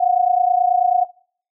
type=tone pair together; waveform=sine; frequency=710.7 / 740 Hz; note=F5 / F#5; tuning=+30 / 0 cents; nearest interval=minor second; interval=70 cents; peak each=-16 dBFS; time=0-1.05 s; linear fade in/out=10 ms; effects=noise-tail reverb RT60 0.5 s tail -20 dB re dry